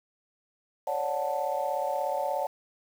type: chord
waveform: sine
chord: D major seventh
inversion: third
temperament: just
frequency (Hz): 550.6 / 587.3 / 734.2 / 881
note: C#5 / D5 / F#5 / A5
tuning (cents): -12 / 0 / -14 / +2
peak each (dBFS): -32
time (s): 0.87-2.47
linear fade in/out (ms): 5
effects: tanh soft clip ceiling -16 dBFS + 8-bit